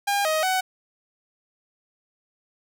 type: tone with pitch steps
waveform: sawtooth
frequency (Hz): 806 / 628 / 749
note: G5 / D#5 / F#5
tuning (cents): +48 / +16 / +21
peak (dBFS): -17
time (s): 0.07-0.61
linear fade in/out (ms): 10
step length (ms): 180
effects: none